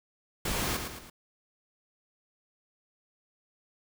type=noise with echo; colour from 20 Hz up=pink; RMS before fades=-31 dBFS; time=0.45-0.77 s; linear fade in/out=5 ms; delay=110 ms; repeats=3; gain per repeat=-6 dB; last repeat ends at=1.1 s; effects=none